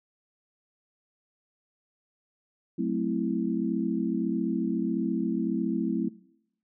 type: chord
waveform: sine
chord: F# half-diminished seventh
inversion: none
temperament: equal with one note detuned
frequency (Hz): 185.75 / 220 / 261.6 / 329.6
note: F#3 / A3 / C4 / E4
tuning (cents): +7 / 0 / 0 / 0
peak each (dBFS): -31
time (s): 2.78-6.09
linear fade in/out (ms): 10
effects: noise-tail reverb RT60 0.8 s tail -22 dB re dry